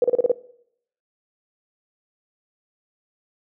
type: tone bursts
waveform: sine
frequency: 488.8 Hz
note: B4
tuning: 18 cents flat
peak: -13 dBFS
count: 6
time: 0.02-0.317 s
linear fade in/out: 2 ms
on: 22 ms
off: 33 ms
effects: noise-tail reverb RT60 0.7 s tail -20 dB re dry